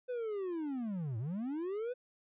triangle linear two-way sweep, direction down then up, 509 to 105.2 to 509 Hz, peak -33 dBFS, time 0.08-1.94 s, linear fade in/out 20 ms, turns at 1.18 s, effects resampled to 8000 Hz

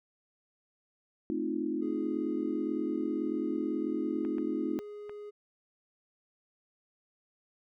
sine chord, F dominant seventh, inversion first, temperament equal, 220 / 261.6 / 311.1 / 349.2 Hz, A3 / C4 / Eb4 / F4, 0 / 0 / 0 / 0 cents, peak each -38 / -36 / -33 / -36 dBFS, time 1.3-4.79 s, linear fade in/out 0 ms
triangle tone, 415.3 Hz, G#4, in tune, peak -39 dBFS, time 1.81-5.31 s, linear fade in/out 20 ms
clicks, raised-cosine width 0.5 ms, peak -33 dBFS, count 3, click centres 4.25 / 4.383 / 5.095 s
effects none

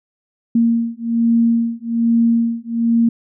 sine beating tone pair, 231.1 / 232.3 Hz, A#3 / A#3, -15 / -6 cents, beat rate 1.2 Hz, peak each -16 dBFS, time 0.55-3.09 s, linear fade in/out 5 ms, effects none

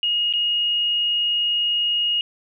sine tone with dropouts, 2870 Hz, F7, 47 cents sharp, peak -18 dBFS, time 0.03-2.21 s, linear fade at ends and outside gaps 1 ms, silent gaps 0.327-0.336 s, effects none

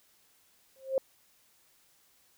sine tone with exponential growth, 532 Hz, C5, 29 cents sharp, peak -21 dBFS, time 0.76-0.98 s, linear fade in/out 1 ms, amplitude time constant 46 ms, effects white hiss -66 dBFS RMS until 2.37 s

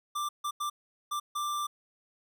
square tone bursts at uneven times, 1181 Hz, D6, 9 cents sharp, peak -31 dBFS, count 5, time 0.15-0.29 / 0.44-0.51 / 0.6-0.7 / 1.11-1.2 / 1.35-1.67 s, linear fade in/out 10 ms, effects none

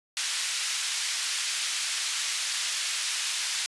white band-pass noise, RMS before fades -30 dBFS, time 0.17-3.66 s, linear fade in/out 0 ms, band 1900 to 6600 Hz, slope 12 dB/octave, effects resampled to 24000 Hz

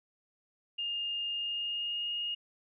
sine tone with pitch glide, 2824 to 2855 Hz, F7 to F7, +19 to +37 cents, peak -32 dBFS, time 0.78-2.35 s, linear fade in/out 10 ms, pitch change +18 cents, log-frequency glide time 1.28-2.1 s, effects none

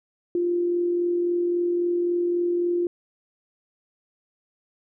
sine tone with amplitude modulation, 349.2 Hz, F4, in tune, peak -19 dBFS, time 0.35-2.87 s, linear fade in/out 2 ms, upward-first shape sine, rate 43.7 Hz, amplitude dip 30%, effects none

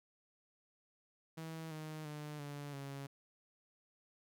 sawtooth tone with pitch steps, 161.4 / 155.45 / 149.72 / 144.21 / 138.89 Hz, E3 / D#3 / D3 / D3 / C#3, -36 / -1 / +34 / -31 / +4 cents, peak -40 dBFS, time 1.37-3.07 s, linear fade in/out 10 ms, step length 340 ms, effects none

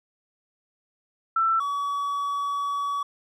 sine / triangle tone pair in turn, 1335 / 1135.6 Hz, E6 / C#6, +22 / +41 cents, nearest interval minor third, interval 281 cents, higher first, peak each -19 / -23 dBFS, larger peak first, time 1.36-1.6 / 1.6-3.03 s, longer second, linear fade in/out 5 ms, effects none

